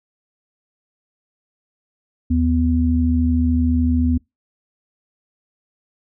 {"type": "tone pair together", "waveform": "sine", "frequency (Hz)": [78.23, 248.2], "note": ["D#2", "B3"], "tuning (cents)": [10, 9], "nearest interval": "octave + minor sixth", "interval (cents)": 1999, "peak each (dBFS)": -17, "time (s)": [2.3, 4.18], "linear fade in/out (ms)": 10, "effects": ["noise-tail reverb RT60 0.2 s tail -26 dB re dry"]}